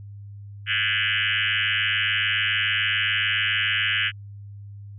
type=tone with frequency modulation; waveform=sine; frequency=2306 Hz; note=D7; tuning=32 cents flat; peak=-20 dBFS; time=0.66-4.12 s; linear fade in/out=50 ms; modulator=107 Hz; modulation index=7.5; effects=added 101 Hz sine -37 dBFS peak until 4.98 s